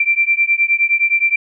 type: beating tone pair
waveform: sine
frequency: 2349 / 2358.6 Hz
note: D7 / D7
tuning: 0 / +7 cents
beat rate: 9.6 Hz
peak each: -15 dBFS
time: 0-1.36 s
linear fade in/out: 5 ms
effects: none